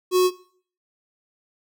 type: tone with notch filter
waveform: square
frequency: 366.2 Hz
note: F#4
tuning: 18 cents flat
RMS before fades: -17 dBFS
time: 0.11-0.31 s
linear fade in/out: 50 ms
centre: 1900 Hz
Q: 1.1
effects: noise-tail reverb RT60 0.5 s tail -18 dB re dry